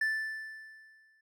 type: tone with exponential decay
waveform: triangle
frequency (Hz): 1760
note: A6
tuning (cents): 0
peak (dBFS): -24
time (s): 0.01-1.21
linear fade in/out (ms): 5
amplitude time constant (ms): 260
effects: none